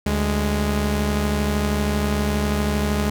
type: tone pair together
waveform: sawtooth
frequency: 73.33 / 207.4 Hz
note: D2 / G#3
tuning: -2 / -2 cents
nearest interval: octave + tritone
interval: 1800 cents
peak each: -18 dBFS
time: 0.06-3.1 s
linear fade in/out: 5 ms
effects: none